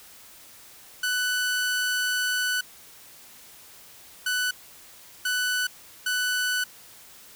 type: tone bursts at uneven times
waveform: sawtooth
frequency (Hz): 1492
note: F#6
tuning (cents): +14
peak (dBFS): -20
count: 4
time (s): 1.03-2.61 / 4.26-4.51 / 5.25-5.67 / 6.06-6.64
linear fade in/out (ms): 5
effects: white hiss -49 dBFS RMS until 7.35 s